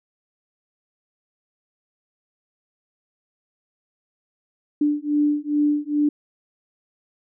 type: beating tone pair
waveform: sine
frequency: 293.7 / 296.1 Hz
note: D4 / D4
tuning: 0 / +14 cents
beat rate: 2.4 Hz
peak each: -21 dBFS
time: 4.81-6.09 s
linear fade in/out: 5 ms
effects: none